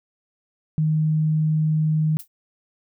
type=tone; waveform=sine; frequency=155.56 Hz; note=D#3; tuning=in tune; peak=-17 dBFS; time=0.78-2.17 s; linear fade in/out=0 ms
type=noise with exponential decay; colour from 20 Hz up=violet; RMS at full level=-30 dBFS; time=2.19-2.28 s; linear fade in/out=5 ms; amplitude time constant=19 ms
effects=none